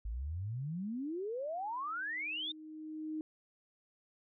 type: exponential sweep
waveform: sine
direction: up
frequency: 50.4 to 3702 Hz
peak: -36 dBFS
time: 0.05-2.52 s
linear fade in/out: 5 ms
type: tone with exponential growth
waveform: sine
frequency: 311.1 Hz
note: D#4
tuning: in tune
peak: -35 dBFS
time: 1.27-3.21 s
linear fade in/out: 1 ms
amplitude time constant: 420 ms
effects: none